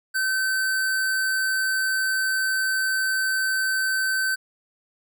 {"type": "tone", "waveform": "square", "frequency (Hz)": 1538, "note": "G6", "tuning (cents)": -33, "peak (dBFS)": -22, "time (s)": [0.14, 4.36], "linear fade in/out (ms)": 20, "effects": []}